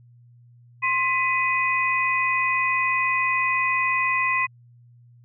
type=tone cluster; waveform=sine; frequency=1053 / 1999 / 2501 Hz; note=C6 / B6 / D#7; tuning=+11 / +20 / +8 cents; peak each=-24 dBFS; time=0.82-4.47 s; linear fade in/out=20 ms; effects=added 120 Hz sine -49 dBFS peak until 5.24 s